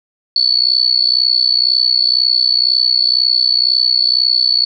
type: tone with amplitude modulation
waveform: sine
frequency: 4435 Hz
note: C#8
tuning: in tune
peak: -6 dBFS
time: 0.36-4.65 s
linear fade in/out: 2 ms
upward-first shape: sine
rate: 62 Hz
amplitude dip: 90%
effects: none